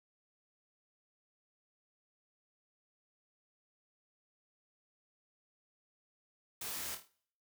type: noise with echo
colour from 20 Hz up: white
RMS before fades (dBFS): -42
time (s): 6.61-6.95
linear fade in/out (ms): 5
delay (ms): 26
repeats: 5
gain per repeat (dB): -6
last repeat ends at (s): 7.08
effects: noise-tail reverb RT60 0.6 s tail -22 dB re dry